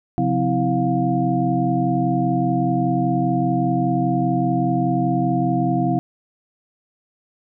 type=tone cluster; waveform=sine; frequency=132.6 / 177.6 / 257.6 / 328.6 / 706 Hz; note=C3 / F3 / C4 / E4 / F5; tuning=+23 / +29 / -27 / -5 / +19 cents; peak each=-23 dBFS; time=0.18-5.99 s; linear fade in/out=0 ms; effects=none